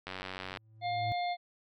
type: click train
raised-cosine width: 0.3 ms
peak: -23 dBFS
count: 48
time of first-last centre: 0.07-0.572 s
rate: 93.6 Hz
type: tone with exponential growth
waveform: triangle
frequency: 110 Hz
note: A2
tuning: in tune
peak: -31 dBFS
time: 0.43-1.12 s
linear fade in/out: 0 ms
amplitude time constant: 150 ms
type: harmonic tone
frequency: 707 Hz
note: F5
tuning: 21 cents sharp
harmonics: 1 / 3 / 5 / 6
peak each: -31 / -41 / -45 / -47 dBFS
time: 0.81-1.37 s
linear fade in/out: 50 ms
effects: none